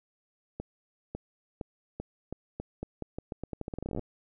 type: accelerating click train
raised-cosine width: 2 ms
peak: -22 dBFS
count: 26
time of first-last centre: 0.6-3.994 s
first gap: 550 ms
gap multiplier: 0.84
effects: none